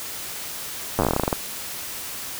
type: slowing click train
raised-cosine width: 1 ms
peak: -6 dBFS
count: 15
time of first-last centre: 0.99-1.328 s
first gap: 9 ms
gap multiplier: 1.14
effects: white hiss -33 dBFS RMS until 2.39 s